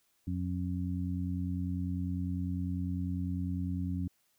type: harmonic tone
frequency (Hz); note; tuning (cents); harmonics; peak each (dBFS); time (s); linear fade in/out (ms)
90; F#2; -47; 1 / 2 / 3; -34 / -36 / -38; 0.27-4.08; 5
effects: white hiss -73 dBFS RMS until 4.38 s